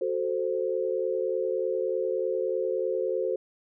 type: chord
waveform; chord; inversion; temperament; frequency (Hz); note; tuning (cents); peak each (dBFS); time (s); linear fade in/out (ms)
sine; F# diminished; none; equal; 370 / 440 / 523.3; F#4 / A4 / C5; 0 / 0 / 0; -30 / -30 / -29; 0.01-3.36; 5
effects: none